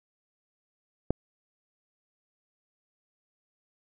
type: click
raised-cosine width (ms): 2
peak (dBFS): -11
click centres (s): 1.106
effects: none